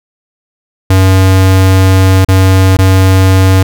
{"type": "tone with dropouts", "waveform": "square", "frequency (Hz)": 94.7, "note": "F#2", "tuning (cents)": 41, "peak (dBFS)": -4, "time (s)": [0.9, 3.63], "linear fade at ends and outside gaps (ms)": 5, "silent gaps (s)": [[2.248, 2.285], [2.77, 2.787]], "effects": []}